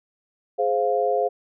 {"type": "chord", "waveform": "sine", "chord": "F minor", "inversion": "first", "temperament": "just", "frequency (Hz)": [419.1, 523.8, 698.5], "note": ["Ab4", "C5", "F5"], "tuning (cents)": [16, 2, 0], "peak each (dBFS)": [-24, -23, -23], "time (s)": [0.58, 1.29], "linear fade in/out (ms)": 20, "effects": []}